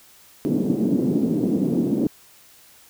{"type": "band-pass noise", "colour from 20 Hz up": "white", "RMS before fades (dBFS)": -21, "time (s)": [0.45, 2.07], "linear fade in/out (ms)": 0, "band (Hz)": [180, 310], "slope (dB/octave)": 24, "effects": ["white hiss -51 dBFS RMS until 2.89 s"]}